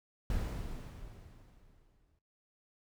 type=noise with exponential decay; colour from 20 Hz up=brown; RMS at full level=-33 dBFS; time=0.3-2.19 s; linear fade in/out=2 ms; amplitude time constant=410 ms; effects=noise-tail reverb RT60 0.3 s tail -21 dB re dry